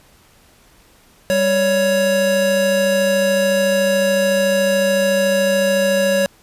square tone pair together, 196.93 / 557 Hz, G3 / C#5, +8 / +8 cents, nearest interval octave + tritone, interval 1800 cents, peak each -22 / -15 dBFS, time 1.3-6.26 s, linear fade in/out 0 ms, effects pink hiss -51 dBFS RMS until 6.42 s + resampled to 32000 Hz

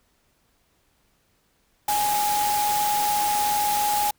sine tone in noise, 831 Hz, G#5, 1 cent sharp, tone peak -21 dBFS, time 1.88-4.11 s, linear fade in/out 5 ms, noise white, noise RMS -28 dBFS, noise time 1.88-4.11 s, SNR +4 dB, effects pink hiss -66 dBFS RMS until 4.18 s

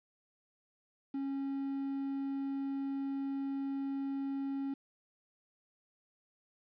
triangle tone with quantisation, 274.3 Hz, C#4, 18 cents flat, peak -32 dBFS, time 1.14-4.74 s, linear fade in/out 5 ms, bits 10, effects resampled to 11025 Hz

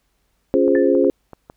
sine chord, Db major seventh, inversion none, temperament equal, 277.2 / 349.2 / 415.3 / 523.3 Hz, Db4 / F4 / Ab4 / C5, 0 / 0 / 0 / 0 cents, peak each -18 dBFS, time 0.54-1.1 s, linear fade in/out 0 ms
clicks, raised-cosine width 1 ms, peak -22 dBFS, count 6, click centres 0.68 / 0.755 / 0.951 / 1.046 / 1.333 / 1.499 s
sine tone with exponential decay, 1760 Hz, A6, in tune, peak -23 dBFS, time 0.75-0.95 s, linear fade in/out 1 ms, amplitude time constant 42 ms
effects added 50 Hz sine -68 dBFS peak until 1.56 s + pink hiss -68 dBFS RMS until 1.56 s

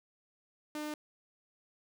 sawtooth tone, 301.4 Hz, D4, 45 cents sharp, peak -33 dBFS, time 0.75-0.94 s, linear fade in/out 2 ms, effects none

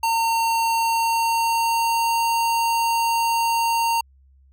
square tone with pitch glide, 913 to 922 Hz, A#5 to A#5, -36 to -19 cents, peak -19 dBFS, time 0.03-4.01 s, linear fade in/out 5 ms, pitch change +17 cents, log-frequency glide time 0.75-2.21 s, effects added 67 Hz sine -51 dBFS peak until 4.52 s

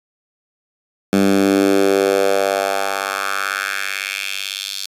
10% pulse tone with high-pass filter sweep, 98 Hz, G2, in tune, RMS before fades -18 dBFS, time 1.13-4.86 s, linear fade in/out 0 ms, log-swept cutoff 200 to 4200 Hz, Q 2.5, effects resampled to 32000 Hz

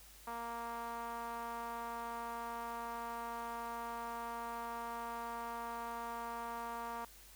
sawtooth tone with band-pass filter, 233.4 Hz, A#3, 2 cents sharp, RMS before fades -43 dBFS, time 0.27-7.05 s, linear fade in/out 5 ms, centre 1000 Hz, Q 3.1, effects added 50 Hz sine -61 dBFS peak until 7.35 s + white hiss -59 dBFS RMS until 7.35 s

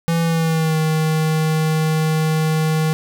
square tone with pitch glide, 166.7 to 157.34 Hz, E3 to D#3, +20 to +20 cents, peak -16 dBFS, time 0.08-2.93 s, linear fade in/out 0 ms, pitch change -100 cents, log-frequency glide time 0.22-0.77 s, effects 8-bit

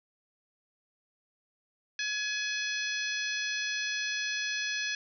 harmonic tone, 844 Hz, G#5, 28 cents sharp, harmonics 2 / 3 / 4 / 5 / 6 / 7, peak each -34 / -36 / -39 / -40 / -41 / -41 dBFS, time 1.99-4.95 s, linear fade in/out 2 ms, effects none

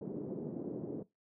white band-pass noise, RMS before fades -41 dBFS, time 0.01-1.03 s, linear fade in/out 5 ms, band 150 to 400 Hz, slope 24 dB/octave, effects noise-tail reverb RT60 0.2 s tail -20 dB re dry

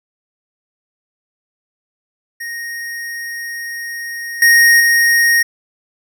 square tone with level steps, 1864.7 Hz, A#6, in tune, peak -24 / -7 / -10 dBFS, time 2.4-5.43 s, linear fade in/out 10 ms, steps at 4.42 / 4.8 s, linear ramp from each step 2 ms, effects none

